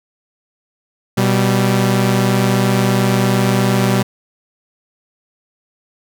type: tone pair together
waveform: sawtooth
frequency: 122.99 / 194.5 Hz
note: B2 / G3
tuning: -7 / -13 cents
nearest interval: minor sixth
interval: 794 cents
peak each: -11 dBFS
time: 1.17-4.03 s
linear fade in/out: 10 ms
effects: none